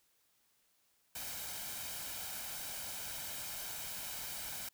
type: noise with comb filter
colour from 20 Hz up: white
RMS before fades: -43 dBFS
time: 1.15-4.69 s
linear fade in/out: 5 ms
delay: 1.3 ms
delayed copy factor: +0.5
effects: white hiss -74 dBFS RMS until 4.73 s